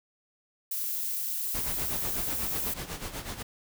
violet noise, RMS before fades -32 dBFS, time 0.71-2.74 s, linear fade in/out 5 ms
pink noise with tremolo, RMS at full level -35 dBFS, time 1.54-3.43 s, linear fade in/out 10 ms, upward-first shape sine, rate 8.1 Hz, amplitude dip 70%
effects none

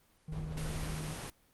triangle tone with pitch glide, 155.7 to 154.54 Hz, D#3 to D#3, +2 to -11 cents, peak -37 dBFS, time 0.28-1.14 s, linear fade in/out 5 ms, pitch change -13 cents, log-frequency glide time 0.78-1.02 s
brown noise with tremolo, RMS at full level -40 dBFS, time 0.32-0.95 s, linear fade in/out 5 ms, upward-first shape square, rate 5.4 Hz, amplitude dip 25%
pink noise, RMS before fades -42 dBFS, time 0.57-1.3 s, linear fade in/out 2 ms
effects pink hiss -68 dBFS RMS until 1.53 s + Opus 24 kbps

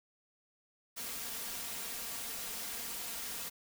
white noise with comb filter, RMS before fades -41 dBFS, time 0.96-3.5 s, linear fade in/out 20 ms, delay 4.3 ms, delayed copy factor +0.55, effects none

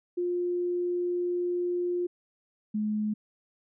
sine tone pair in turn, 353.6 / 212.5 Hz, F4 / G#3, +22 / +40 cents, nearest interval major sixth, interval 882 cents, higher first, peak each -26 dBFS, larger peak neither, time 0.17-2.07 / 2.74-3.14 s, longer first, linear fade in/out 10 ms, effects none

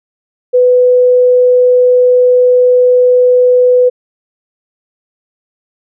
sine tone, 498 Hz, B4, 14 cents sharp, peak -4 dBFS, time 0.53-3.9 s, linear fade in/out 20 ms, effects none

